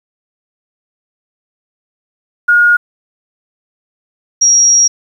sine tone pair in turn, 1433 / 5660 Hz, F6 / F8, +44 / +22 cents, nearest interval 2 octaves, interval 2378 cents, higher second, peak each -5 dBFS, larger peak neither, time 2.48-2.77 / 4.41-4.88 s, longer second, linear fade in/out 10 ms, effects 7-bit

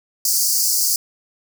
pink high-pass noise, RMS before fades -18 dBFS, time 0.25-0.96 s, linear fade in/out 2 ms, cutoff 4600 Hz, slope 96 dB/octave, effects none

